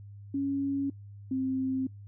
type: tone pair in turn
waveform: sine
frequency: 277.2 / 262.6 Hz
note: C#4 / C4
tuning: 0 / +6 cents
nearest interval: minor second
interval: 94 cents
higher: first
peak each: -27 dBFS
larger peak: neither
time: 0.34-0.9 / 1.31-1.87 s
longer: neither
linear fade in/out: 5 ms
effects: noise-tail reverb RT60 0.2 s tail -26 dB re dry + added 101 Hz sine -44 dBFS peak until 2.07 s